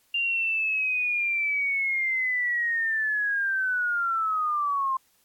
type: linear sweep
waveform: sine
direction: down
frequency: 2794 to 1046.5 Hz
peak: -23 dBFS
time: 0.14-4.97 s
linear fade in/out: 5 ms
effects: white hiss -65 dBFS RMS until 5.24 s + AAC 64 kbps